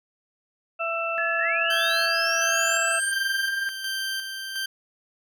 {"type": "harmonic tone", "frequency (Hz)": 666, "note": "E5", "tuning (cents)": 18, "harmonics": [1, 2, 4], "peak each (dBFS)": [-29, -29, -29], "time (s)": [0.79, 3], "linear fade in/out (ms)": 20}
{"type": "tone with pitch glide", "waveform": "sine", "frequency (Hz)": [1714, 1590], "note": ["A6", "G6"], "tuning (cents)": [-46, 24], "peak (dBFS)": -25, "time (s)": [1.18, 3.69], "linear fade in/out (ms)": 0, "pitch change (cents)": -130, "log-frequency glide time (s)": [1.37, 3.01]}
{"type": "linear sweep", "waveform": "sine", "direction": "up", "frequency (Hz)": [1704, 8910], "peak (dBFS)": -27, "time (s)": [1.39, 3.12], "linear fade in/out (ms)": 5}
{"type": "tone with tremolo", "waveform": "20% pulse", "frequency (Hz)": 1568, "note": "G6", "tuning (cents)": 0, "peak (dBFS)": -22, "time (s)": [1.7, 4.66], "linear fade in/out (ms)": 5, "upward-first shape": "square", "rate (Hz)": 1.4, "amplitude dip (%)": 45}
{"effects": []}